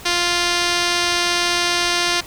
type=tone with low-pass filter; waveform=5% pulse; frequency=349.2 Hz; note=F4; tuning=in tune; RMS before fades=-19 dBFS; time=0.05-2.21 s; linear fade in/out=10 ms; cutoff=6600 Hz; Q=4.3; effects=pink hiss -38 dBFS RMS until 2.26 s